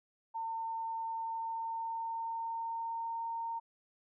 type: tone with pitch glide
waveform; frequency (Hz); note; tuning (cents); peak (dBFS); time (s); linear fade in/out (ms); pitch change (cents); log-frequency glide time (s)
sine; 905 to 918.2; A5 to A#5; +48 to -26; -35; 0.34-3.6; 20; +26; 1.1-3.29
effects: none